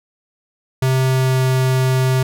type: tone with pitch glide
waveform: square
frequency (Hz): 130.81 to 130.06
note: C3 to C3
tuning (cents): 0 to -10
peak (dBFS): -14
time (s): 0.82-2.23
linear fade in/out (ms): 5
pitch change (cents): -10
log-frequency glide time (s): 1.03-1.42
effects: none